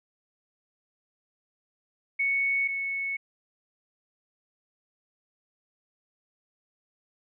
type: tone pair in turn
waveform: sine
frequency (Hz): 2217 / 2207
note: C#7 / C#7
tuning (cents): 0 / -8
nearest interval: unison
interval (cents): 8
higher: first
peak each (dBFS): -23 / -28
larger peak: first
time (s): 2.19-2.68 / 2.68-3.17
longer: neither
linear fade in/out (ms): 10
effects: none